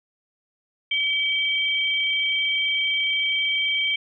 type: tone pair together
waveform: sine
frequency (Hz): 2289 / 3158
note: D7 / G7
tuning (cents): -45 / +12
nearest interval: tritone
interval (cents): 557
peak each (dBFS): -23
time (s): 0.91-3.96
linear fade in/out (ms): 5
effects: none